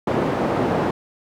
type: band-pass noise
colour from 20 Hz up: white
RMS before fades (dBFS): -21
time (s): 0.07-0.91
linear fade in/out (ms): 5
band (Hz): 110 to 620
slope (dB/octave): 12
effects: none